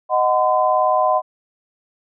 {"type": "chord", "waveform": "sine", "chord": "C diminished", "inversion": "first", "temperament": "equal with one note detuned", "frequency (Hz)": [622.3, 740, 1020.2], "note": ["Eb5", "Gb5", "C6"], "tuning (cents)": [0, 0, -44], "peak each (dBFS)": -18, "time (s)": [0.09, 1.22], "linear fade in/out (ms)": 50, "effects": []}